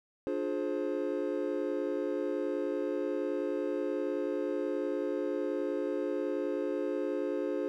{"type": "chord", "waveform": "triangle", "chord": "D half-diminished seventh", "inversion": "none", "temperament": "just", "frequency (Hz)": [293.7, 352.4, 422.9, 528.6], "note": ["D4", "F4", "Ab4", "C5"], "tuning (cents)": [0, 16, 31, 18], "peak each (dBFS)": -34, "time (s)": [0.27, 7.68], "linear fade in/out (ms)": 0, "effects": []}